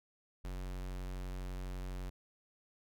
square tone, 46 Hz, F#1, 9 cents flat, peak -40 dBFS, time 0.44-2.1 s, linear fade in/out 10 ms, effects none

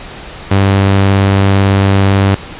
sawtooth tone, 98 Hz, G2, in tune, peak -3 dBFS, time 0.51-2.35 s, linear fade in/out 5 ms, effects pink hiss -29 dBFS RMS until 2.59 s + resampled to 8000 Hz

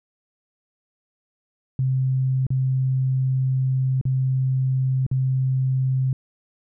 sine tone with dropouts, 131 Hz, C3, 2 cents sharp, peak -18 dBFS, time 1.79-6.13 s, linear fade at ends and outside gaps 2 ms, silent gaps 2.467-2.504 / 4.013-4.053 / 5.065-5.113 s, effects none

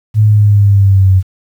sine linear sweep, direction down, 108.1 to 93.1 Hz, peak -4 dBFS, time 0.14-1.23 s, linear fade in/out 50 ms, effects 7-bit

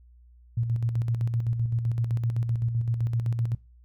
sine tone with tremolo, 116.54 Hz, A#2, in tune, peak -22 dBFS, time 0.57-3.55 s, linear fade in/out 5 ms, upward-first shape square, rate 7.8 Hz, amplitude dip 50%, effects noise-tail reverb RT60 0.3 s tail -22 dB re dry + added 60 Hz sine -51 dBFS peak until 3.84 s

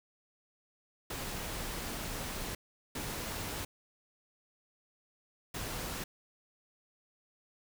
pink noise bursts at uneven times, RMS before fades -39 dBFS, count 3, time 1.1-2.55 / 2.95-3.65 / 5.54-6.04 s, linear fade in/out 5 ms, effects none

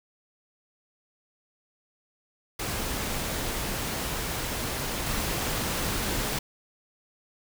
pink noise with level steps, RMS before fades -31 / -29 dBFS, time 2.59-6.39 s, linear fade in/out 5 ms, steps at 5.06 s, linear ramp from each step 5 ms, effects none

